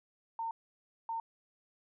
sine tone bursts at uneven times, 910 Hz, A#5, 42 cents flat, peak -34 dBFS, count 2, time 0.39-0.51 / 1.09-1.2 s, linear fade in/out 2 ms, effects none

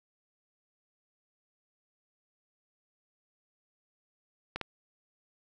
clicks, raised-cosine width 0.3 ms, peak -18 dBFS, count 2, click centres 4.56 / 4.613 s, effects none

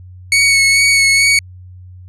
sawtooth tone with vibrato, 2217 Hz, C#7, in tune, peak -5 dBFS, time 0.32-1.39 s, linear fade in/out 2 ms, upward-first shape sine, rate 2.3 Hz, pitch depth 21 cents each way, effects added 91 Hz sine -33 dBFS peak until 2.08 s + resampled to 24000 Hz

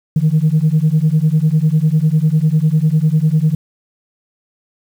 sine beating tone pair, 151.1 / 161.1 Hz, D3 / E3, +50 / -39 cents, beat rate 10 Hz, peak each -12 dBFS, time 0.16-3.55 s, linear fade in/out 5 ms, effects tanh soft clip ceiling -5 dBFS + 7-bit

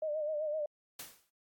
sine tone with vibrato, 610 Hz, D#5, 34 cents flat, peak -32 dBFS, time 0.02-0.66 s, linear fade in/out 5 ms, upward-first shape sine, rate 7.8 Hz, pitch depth 62 cents each way
white noise with exponential decay, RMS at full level -41 dBFS, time 0.99-1.3 s, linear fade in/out 5 ms, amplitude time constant 67 ms
effects AAC 64 kbps

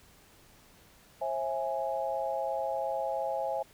sine chord, C augmented, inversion none, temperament equal with one note detuned, 536.4 / 659.3 / 830.6 Hz, C5 / E5 / G#5, +43 / 0 / 0 cents, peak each -34 dBFS, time 1.21-3.63 s, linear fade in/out 10 ms, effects pink hiss -59 dBFS RMS until 3.73 s

